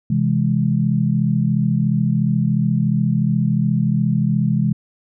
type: chord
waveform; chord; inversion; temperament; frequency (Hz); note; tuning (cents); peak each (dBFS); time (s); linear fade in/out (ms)
sine; C augmented; none; equal; 130.81 / 164.81 / 207.7; C3 / E3 / G#3; 0 / 0 / 0; -19; 0.1-4.73; 5
effects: none